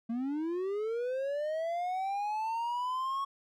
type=linear sweep; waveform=triangle; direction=up; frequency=223.9 to 1108.7 Hz; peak=-29 dBFS; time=0.09-3.25 s; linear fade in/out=10 ms; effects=none